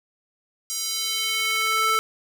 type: tone with high-pass filter sweep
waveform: square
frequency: 440.8 Hz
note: A4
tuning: 3 cents sharp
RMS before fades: -24 dBFS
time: 0.7-1.99 s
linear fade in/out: 0 ms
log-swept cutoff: 6000 to 1100 Hz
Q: 1.7
effects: none